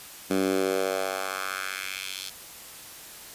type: tone with high-pass filter sweep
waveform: 10% pulse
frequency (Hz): 95.3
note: G2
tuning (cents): -48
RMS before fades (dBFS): -29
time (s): 0.3-2.3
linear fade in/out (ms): 10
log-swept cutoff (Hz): 230 to 3900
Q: 1.9
effects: white hiss -44 dBFS RMS until 3.34 s + resampled to 32000 Hz